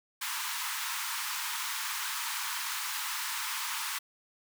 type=high-pass noise; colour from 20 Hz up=pink; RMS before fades=-35 dBFS; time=0.21-3.99 s; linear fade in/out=10 ms; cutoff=880 Hz; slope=96 dB/octave; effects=none